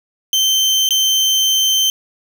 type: tone with dropouts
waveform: 30% pulse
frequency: 3107 Hz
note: G7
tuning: 16 cents flat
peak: -9 dBFS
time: 0.33-1.9 s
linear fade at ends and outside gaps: 1 ms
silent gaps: 0.89-0.907 s
effects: none